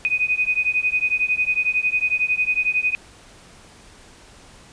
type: beating tone pair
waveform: sine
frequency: 2489 / 2500 Hz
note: D#7 / D#7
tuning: 0 / +8 cents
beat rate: 11 Hz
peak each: -21 dBFS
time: 0.05-2.95 s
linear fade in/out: 0 ms
effects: pink hiss -47 dBFS RMS until 4.72 s + resampled to 22050 Hz